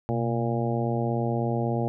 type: harmonic tone with a mistuned harmonic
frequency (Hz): 116.54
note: A#2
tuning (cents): 0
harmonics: 1 / 2 / 3 / 4 / 5 / 6 / 7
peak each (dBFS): -27 / -30 / -32 / -33 / -34 / -35 / -35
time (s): 0.09-1.88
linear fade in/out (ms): 0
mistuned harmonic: 1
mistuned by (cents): +110
effects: none